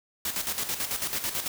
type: noise with tremolo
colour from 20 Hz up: white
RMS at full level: -29 dBFS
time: 0.25-1.48 s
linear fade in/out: 2 ms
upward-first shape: square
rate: 9.1 Hz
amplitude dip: 60%
effects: none